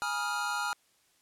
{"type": "chord", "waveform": "square", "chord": "F half-diminished seventh", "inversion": "first", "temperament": "equal with one note detuned", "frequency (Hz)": [830.6, 964.1, 1244.5, 1396.9], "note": ["Ab5", "Cb6", "Eb6", "F6"], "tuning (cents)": [0, -42, 0, 0], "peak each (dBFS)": [-37, -39, -39, -34], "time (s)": [0.02, 0.73], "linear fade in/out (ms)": 0, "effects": ["white hiss -68 dBFS RMS until 1.21 s", "low-pass 11000 Hz 12 dB/octave"]}